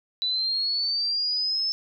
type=linear sweep; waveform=sine; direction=up; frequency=3951 to 5274 Hz; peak=-23 dBFS; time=0.22-1.72 s; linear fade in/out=0 ms; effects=none